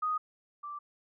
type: tone pair in turn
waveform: sine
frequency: 1244.5 / 1171.7 Hz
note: D#6 / D6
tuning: 0 / -4 cents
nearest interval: minor second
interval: 104 cents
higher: first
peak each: -28 / -38 dBFS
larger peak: first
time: 0.02-0.18 / 0.63-0.79 s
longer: neither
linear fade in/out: 10 ms
effects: none